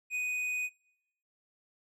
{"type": "tone with tanh clipping", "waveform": "sine", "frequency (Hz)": 2489, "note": "D#7", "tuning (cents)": 0, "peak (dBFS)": -32, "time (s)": [0.1, 0.7], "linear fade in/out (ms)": 50, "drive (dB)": 8, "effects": ["noise-tail reverb RT60 0.9 s tail -25 dB re dry"]}